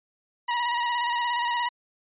sawtooth tone with vibrato, 960 Hz, B5, 49 cents flat, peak -20 dBFS, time 0.48-1.69 s, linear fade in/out 10 ms, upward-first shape square, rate 17 Hz, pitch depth 29 cents each way, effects resampled to 8000 Hz

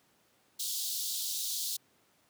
pink high-pass noise, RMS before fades -35 dBFS, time 0.59-1.77 s, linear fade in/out 10 ms, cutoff 3500 Hz, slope 48 dB/octave, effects pink hiss -68 dBFS RMS until 2.29 s + high-pass 150 Hz 12 dB/octave

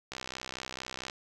click train, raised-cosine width 0.2 ms, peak -20 dBFS, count 64, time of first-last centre 0.12-1.098 s, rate 64.4 Hz, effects none

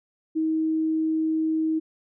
sine tone, 317.4 Hz, D#4, 35 cents sharp, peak -21 dBFS, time 0.35-1.8 s, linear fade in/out 20 ms, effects none

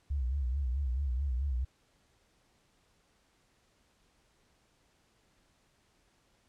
sine tone with vibrato, 66 Hz, C2, 16 cents sharp, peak -29 dBFS, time 0.1-1.65 s, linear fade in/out 10 ms, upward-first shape sine, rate 4.6 Hz, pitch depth 150 cents each way, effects pink hiss -70 dBFS RMS until 6.48 s + low-pass 9000 Hz 12 dB/octave

